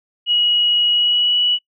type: tone with pitch glide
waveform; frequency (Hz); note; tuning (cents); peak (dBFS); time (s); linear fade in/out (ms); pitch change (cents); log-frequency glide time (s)
sine; 2906 to 2941; F#7 to F#7; -32 to -11; -13; 0.26-1.59; 50; +21; 0.92-1.37
effects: noise-tail reverb RT60 0.1 s tail -25 dB re dry